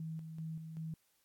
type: tone with tremolo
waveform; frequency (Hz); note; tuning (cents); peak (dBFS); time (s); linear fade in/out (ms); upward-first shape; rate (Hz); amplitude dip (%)
sine; 160.3; E3; -48; -39; 0-0.94; 2; square; 2.6; 45
effects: white hiss -75 dBFS RMS until 1.24 s + AAC 64 kbps